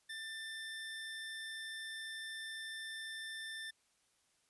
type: tone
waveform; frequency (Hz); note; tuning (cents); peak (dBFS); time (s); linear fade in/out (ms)
25% pulse; 1782; A6; +22; -39; 0.09-3.71; 10
effects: white hiss -75 dBFS RMS until 4.49 s + resampled to 24000 Hz